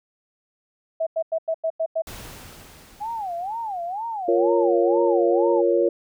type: tone bursts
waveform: sine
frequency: 649 Hz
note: E5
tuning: 27 cents flat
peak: -20 dBFS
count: 7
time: 1-2.021 s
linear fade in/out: 10 ms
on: 67 ms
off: 92 ms
type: noise with exponential decay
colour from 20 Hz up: pink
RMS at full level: -37 dBFS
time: 2.07-4.88 s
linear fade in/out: 2 ms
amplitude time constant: 610 ms
type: tone with vibrato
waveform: sine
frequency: 796 Hz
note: G5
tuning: 26 cents sharp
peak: -26 dBFS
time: 3-5.62 s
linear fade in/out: 20 ms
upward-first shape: sine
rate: 2.1 Hz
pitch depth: 270 cents each way
type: chord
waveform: sine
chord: Bb minor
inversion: second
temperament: equal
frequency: 349.2 / 466.2 / 554.4 Hz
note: F4 / Bb4 / Db5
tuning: 0 / 0 / 0 cents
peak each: -20 / -21 / -21 dBFS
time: 4.28-5.89 s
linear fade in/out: 5 ms
effects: none